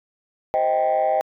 sine chord, C minor, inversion none, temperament just, 523.3 / 627.9 / 784.9 Hz, C5 / Eb5 / G5, 0 / +16 / +2 cents, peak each -23 / -19 / -19 dBFS, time 0.54-1.21 s, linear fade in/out 0 ms, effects tanh soft clip ceiling -13 dBFS

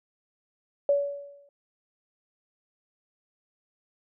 sine tone with exponential decay, 568 Hz, C#5, 42 cents sharp, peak -17 dBFS, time 0.89-1.49 s, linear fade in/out 2 ms, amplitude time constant 130 ms, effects none

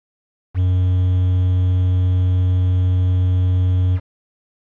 triangle tone with quantisation, 91.4 Hz, F#2, 21 cents flat, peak -11 dBFS, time 0.54-4 s, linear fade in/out 50 ms, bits 6, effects low-pass 2000 Hz 12 dB/octave + AAC 48 kbps

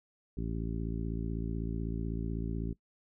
harmonic tone, 56 Hz, A1, 31 cents sharp, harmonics 1 / 2 / 3 / 4 / 5 / 6 / 7, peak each -36 / -40 / -39 / -42 / -42 / -47 / -47 dBFS, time 0.37-2.73 s, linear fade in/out 5 ms, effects noise-tail reverb RT60 0.1 s tail -21 dB re dry

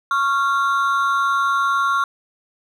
triangle ring-modulated tone, 1244.5 Hz, D#6, in tune, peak -11 dBFS, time 0.11-2.04 s, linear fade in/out 2 ms, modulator 140 Hz, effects none

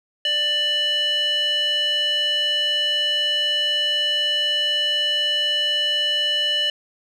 square tone with band-pass filter, 592 Hz, D5, 14 cents sharp, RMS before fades -21 dBFS, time 0.25-6.7 s, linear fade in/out 2 ms, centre 2800 Hz, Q 6.8, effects none

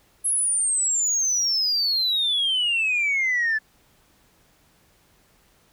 sine exponential sweep, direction down, 10910 to 1725 Hz, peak -18 dBFS, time 0.24-3.59 s, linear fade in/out 20 ms, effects tanh soft clip ceiling -17 dBFS + pink hiss -60 dBFS RMS until 5.72 s

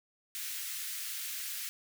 white high-pass noise, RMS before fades -39 dBFS, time 0.35-1.69 s, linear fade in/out 0 ms, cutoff 1600 Hz, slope 24 dB/octave, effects none

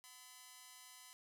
5% pulse tone with amplitude modulation, 1011 Hz, B5, 40 cents sharp, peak -40 dBFS, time 0.04-1.13 s, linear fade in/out 0 ms, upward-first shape sine, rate 272 Hz, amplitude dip 90%, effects none

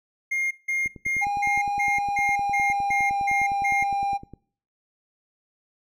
triangle tone bursts, 2126 Hz, C7, 27 cents sharp, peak -21 dBFS, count 10, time 0.31-3.84 s, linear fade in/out 10 ms, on 200 ms, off 170 ms
click train, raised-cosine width 3 ms, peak -27 dBFS, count 35, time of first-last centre 0.86-4.336 s, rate 9.78 Hz
triangle tone with pitch glide, 812 to 799.4 Hz, G#5 to G5, -39 to +34 cents, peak -21 dBFS, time 1.21-4.18 s, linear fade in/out 20 ms, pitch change -27 cents, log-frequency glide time 1.77-3.24 s
effects noise-tail reverb RT60 0.5 s tail -22 dB re dry

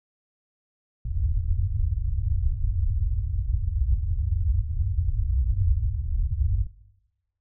white low-pass noise, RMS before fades -24 dBFS, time 1.05-6.67 s, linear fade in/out 5 ms, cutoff 100 Hz, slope 48 dB/octave, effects noise-tail reverb RT60 1.0 s tail -21 dB re dry

